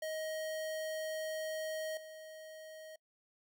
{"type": "tone with level steps", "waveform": "square", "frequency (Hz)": 629, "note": "D#5", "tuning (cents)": 19, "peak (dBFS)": [-38, -49], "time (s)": [0.02, 2.96], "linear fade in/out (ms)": 5, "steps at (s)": 1.97, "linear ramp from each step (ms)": 2, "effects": ["noise-tail reverb RT60 0.1 s tail -25 dB re dry"]}